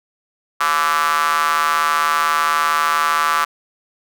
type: tone with high-pass filter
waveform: square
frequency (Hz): 77.8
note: D#2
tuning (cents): 0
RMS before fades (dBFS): -17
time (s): 0.6-3.45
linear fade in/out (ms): 10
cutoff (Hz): 1200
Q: 5.7
effects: none